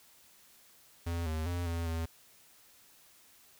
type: tone with pitch steps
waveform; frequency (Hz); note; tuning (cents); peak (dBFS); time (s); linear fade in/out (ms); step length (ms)
square; 84.9 / 79 / 87.4 / 84.1 / 82.1; F2 / D#2 / F2 / E2 / E2; -48 / +27 / +2 / +35 / -6; -33; 1.06-2.06; 10; 200
effects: white hiss -61 dBFS RMS until 3.59 s